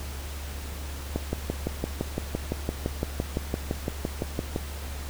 click train, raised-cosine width 2 ms, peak -13 dBFS, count 21, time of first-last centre 1.16-4.561 s, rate 5.88 Hz, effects added 71 Hz sine -34 dBFS peak until 5.09 s + pink hiss -41 dBFS RMS until 5.09 s

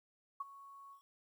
sine tone with ADSR envelope, 1108.7 Hz, C#6, in tune, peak -35 dBFS, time 0.4-1.02 s, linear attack 7 ms, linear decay 24 ms, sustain -17 dB, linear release 100 ms, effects 12-bit

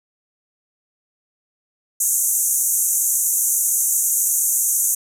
pink band-pass noise, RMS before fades -19 dBFS, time 2-4.95 s, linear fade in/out 5 ms, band 6200 to 14000 Hz, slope 96 dB/octave, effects none

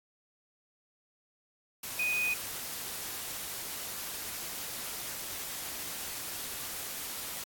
sine tone in noise, 2489 Hz, D#7, in tune, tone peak -28 dBFS, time 1.99-2.34 s, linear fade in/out 5 ms, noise white, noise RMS -39 dBFS, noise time 1.83-7.44 s, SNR +8 dB, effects AAC 64 kbps

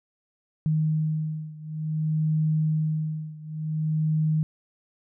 sine beating tone pair, 155.56 / 156.11 Hz, D#3 / D#3, 0 / +6 cents, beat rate 0.55 Hz, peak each -25 / -27 dBFS, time 0.66-4.43 s, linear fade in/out 0 ms, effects none

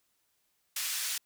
white band-pass noise, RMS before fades -34 dBFS, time 0.76-1.18 s, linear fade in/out 5 ms, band 1800 to 11000 Hz, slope 12 dB/octave, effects white hiss -75 dBFS RMS until 1.25 s

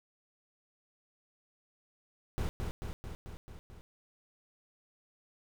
brown noise with echo, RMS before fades -33 dBFS, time 2.38-2.49 s, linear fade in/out 0 ms, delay 220 ms, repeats 6, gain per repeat -3 dB, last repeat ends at 3.81 s, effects none

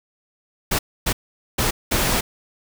pink noise bursts at uneven times, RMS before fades -20 dBFS, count 4, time 0.71-0.79 / 1.06-1.13 / 1.58-1.71 / 1.91-2.21 s, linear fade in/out 10 ms, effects none

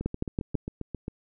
two click trains, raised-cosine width 3 ms, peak -20 / -14 dBFS, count 9 / 4, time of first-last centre 0.01-1.081 / 0.06-0.553 s, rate 7.47 / 6.09 Hz, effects none

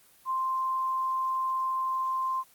sine tone, 1046.5 Hz, C6, in tune, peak -26 dBFS, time 0.25-2.44 s, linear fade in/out 50 ms, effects white hiss -59 dBFS RMS until 2.54 s + Opus 24 kbps

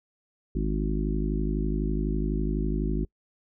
harmonic tone, 52 Hz, G#1, 3 cents sharp, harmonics 1 / 3 / 4 / 5 / 6 / 7, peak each -27 / -32 / -33 / -34 / -35 / -35 dBFS, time 0.55-3.05 s, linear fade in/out 5 ms, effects noise-tail reverb RT60 0.1 s tail -26 dB re dry

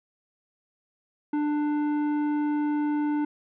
triangle tone with tanh clipping, 296.6 Hz, D4, 17 cents sharp, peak -25 dBFS, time 1.33-3.25 s, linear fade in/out 5 ms, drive 15 dB, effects none

